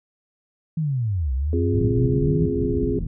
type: linear two-way sweep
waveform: sine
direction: down then up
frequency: 164.81 to 62 to 164.81 Hz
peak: -20 dBFS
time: 0.77-2.46 s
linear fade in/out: 5 ms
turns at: 1.33 s
type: chord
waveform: sine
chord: F minor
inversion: second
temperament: equal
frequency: 261.6 / 349.2 / 415.3 Hz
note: C4 / F4 / Ab4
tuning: 0 / 0 / 0 cents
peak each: -25 / -27 / -25 dBFS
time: 1.53-2.99 s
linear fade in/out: 2 ms
type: low-pass noise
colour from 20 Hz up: white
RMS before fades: -26 dBFS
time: 1.73-3.07 s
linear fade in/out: 5 ms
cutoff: 170 Hz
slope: 24 dB/octave
effects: none